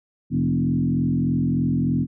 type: tone with frequency modulation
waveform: sine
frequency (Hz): 200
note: G3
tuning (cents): +35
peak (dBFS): -18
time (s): 0.3-2.07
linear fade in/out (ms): 50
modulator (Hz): 43.3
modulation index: 1.9
effects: none